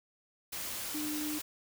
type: tone in noise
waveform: sine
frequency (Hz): 301.8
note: D4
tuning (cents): +47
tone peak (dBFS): -35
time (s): 0.94-1.39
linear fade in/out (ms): 10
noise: white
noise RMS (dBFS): -39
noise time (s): 0.52-1.42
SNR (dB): +1
effects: none